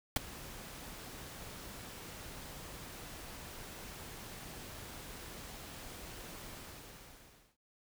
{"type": "noise with ADSR envelope", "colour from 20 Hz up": "pink", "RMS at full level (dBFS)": -27, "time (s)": [0.16, 7.57], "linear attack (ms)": 3, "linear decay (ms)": 15, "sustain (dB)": -21, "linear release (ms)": 1100, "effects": []}